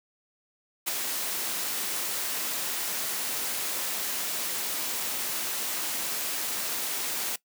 white noise with ADSR envelope, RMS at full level -26 dBFS, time 0.86-7.36 s, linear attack 21 ms, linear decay 12 ms, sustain -5 dB, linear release 5 ms, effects noise-tail reverb RT60 0.1 s tail -20 dB re dry + high-pass 200 Hz 12 dB/octave

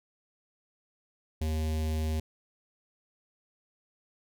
square tone with notch filter, 78.3 Hz, D#2, 11 cents sharp, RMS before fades -30 dBFS, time 1.41-2.2 s, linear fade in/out 5 ms, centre 1300 Hz, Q 0.89, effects none

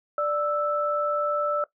sine tone pair together, 589.4 / 1318.5 Hz, D5 / E6, +6 / 0 cents, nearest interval octave + major second, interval 1394 cents, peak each -25 dBFS, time 0.18-1.64 s, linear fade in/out 2 ms, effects noise-tail reverb RT60 0.1 s tail -18 dB re dry

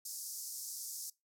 pink band-pass noise, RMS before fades -44 dBFS, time 0.05-1.1 s, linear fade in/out 5 ms, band 5100 to 15000 Hz, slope 48 dB/octave, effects noise-tail reverb RT60 0.2 s tail -21 dB re dry

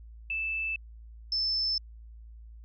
sine tone pair in turn, 2636 / 5272 Hz, E7 / E8, -1 / -1 cents, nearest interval octave, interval 1200 cents, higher second, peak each -29 / -26 dBFS, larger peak second, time 0.3-0.76 / 1.32-1.78 s, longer neither, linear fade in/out 2 ms, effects added 56 Hz sine -45 dBFS peak until 2.64 s

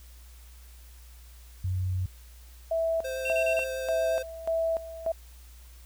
sine tone, 92.5 Hz, F#2, in tune, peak -26 dBFS, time 1.64-2.06 s, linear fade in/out 5 ms
sine tone with tremolo, 656 Hz, E5, 9 cents flat, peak -24 dBFS, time 2.71-5.12 s, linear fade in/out 5 ms, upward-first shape square, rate 1.7 Hz, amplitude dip 80%
square tone with vibrato, 523 Hz, C5, 1 cent flat, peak -32 dBFS, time 3.04-4.23 s, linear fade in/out 10 ms, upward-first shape sine, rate 8.4 Hz, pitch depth 10 cents each way
triangle tone bursts, 2712 Hz, E7, 49 cents sharp, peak -27 dBFS, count 4, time 3.25-3.641 s, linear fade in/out 5 ms, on 76 ms, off 29 ms
effects added 60 Hz sine -47 dBFS peak until 5.85 s + white hiss -57 dBFS RMS until 5.85 s

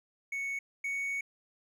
triangle tone pair in turn, 2217 / 2227 Hz, C#7 / C#7, 0 / +7 cents, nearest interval unison, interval 7 cents, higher second, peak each -31 / -30 dBFS, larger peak second, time 0.32-0.59 / 0.84-1.21 s, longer second, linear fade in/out 5 ms, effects none

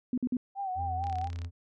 sine tone bursts, 249.5 Hz, B3, 18 cents sharp, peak -26 dBFS, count 3, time 0.13-0.369 s, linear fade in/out 2 ms, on 47 ms, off 49 ms
sine tone with vibrato, 767 Hz, G5, 38 cents flat, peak -31 dBFS, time 0.55-1.3 s, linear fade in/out 50 ms, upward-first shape sine, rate 4.4 Hz, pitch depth 74 cents each way
triangle tone, 85.5 Hz, F2, 36 cents flat, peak -32 dBFS, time 0.75-1.51 s, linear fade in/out 50 ms
click train, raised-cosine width 0.2 ms, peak -30 dBFS, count 15, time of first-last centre 1.04-1.447 s, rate 34.4 Hz
effects none

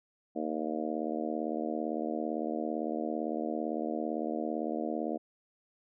harmonic tone, 77.78 Hz, D#2, in tune, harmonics 3 / 4 / 5 / 6 / 7 / 8 / 9, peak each -37 / -36 / -42 / -40 / -41 / -40 / -40 dBFS, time 0.35-5.18 s, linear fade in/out 20 ms, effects none

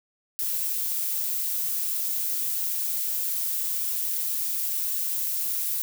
violet noise with amplitude modulation, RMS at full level -26 dBFS, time 0.39-5.82 s, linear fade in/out 0 ms, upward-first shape sine, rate 165 Hz, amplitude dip 35%, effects none

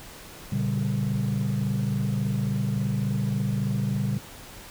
sine chord, G diminished, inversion first, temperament just, 117.6 / 141.12 / 196 Hz, Bb2 / Db3 / G3, +16 / +31 / 0 cents, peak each -26 dBFS, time 0.52-4.18 s, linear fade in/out 5 ms, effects tanh soft clip ceiling -19 dBFS + pink hiss -44 dBFS RMS until 4.7 s

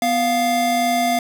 square tone pair together, 247 / 698.5 Hz, B3 / F5, 0 / 0 cents, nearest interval octave + tritone, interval 1800 cents, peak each -23 / -18 dBFS, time 0.02-1.19 s, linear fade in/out 2 ms, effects none

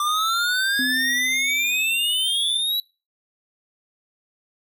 square exponential sweep, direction up, 1176 to 3951 Hz, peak -21 dBFS, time 0-2.8 s, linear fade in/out 2 ms
sine tone, 3600 Hz, A7, 39 cents sharp, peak -26 dBFS, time 0.03-2.59 s, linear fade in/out 20 ms
sine tone with exponential decay, 257.8 Hz, C4, 26 cents flat, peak -24 dBFS, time 0.79-2.17 s, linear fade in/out 2 ms, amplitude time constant 300 ms
effects noise-tail reverb RT60 0.3 s tail -24 dB re dry

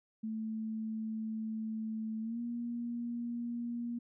sine tone with pitch glide, 220 to 237.2 Hz, A3 to A#3, 0 to +30 cents, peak -35 dBFS, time 0.23-3.99 s, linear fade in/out 10 ms, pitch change +130 cents, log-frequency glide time 2.21-2.4 s, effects none

